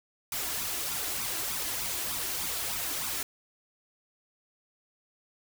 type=noise with flanger; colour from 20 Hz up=white; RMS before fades=-33 dBFS; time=0.32-3.23 s; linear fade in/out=2 ms; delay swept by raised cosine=0.82 to 3.02 ms; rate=3.3 Hz; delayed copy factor=+0.6; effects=none